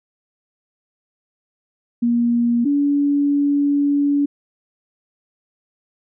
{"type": "tone pair in turn", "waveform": "sine", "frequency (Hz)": [237.1, 285.8], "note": ["A#3", "D4"], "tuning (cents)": [30, -47], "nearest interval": "minor third", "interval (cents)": 323, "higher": "second", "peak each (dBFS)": [-14, -14], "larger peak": "neither", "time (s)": [[2.02, 2.65], [2.65, 4.26]], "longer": "second", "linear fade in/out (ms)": 10, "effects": []}